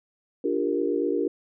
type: chord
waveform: sine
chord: G minor seventh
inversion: second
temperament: equal with one note detuned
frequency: 293.7 / 349.2 / 397.2 / 466.2 Hz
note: D4 / F4 / G4 / Bb4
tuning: 0 / 0 / +23 / 0 cents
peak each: -28 dBFS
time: 0.44-1.28 s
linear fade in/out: 5 ms
effects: none